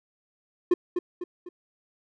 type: tone with echo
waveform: triangle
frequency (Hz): 355.1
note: F4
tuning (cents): +29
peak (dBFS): -14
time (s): 0.71-0.74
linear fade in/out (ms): 5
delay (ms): 250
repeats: 3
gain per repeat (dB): -7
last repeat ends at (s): 1.49
effects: none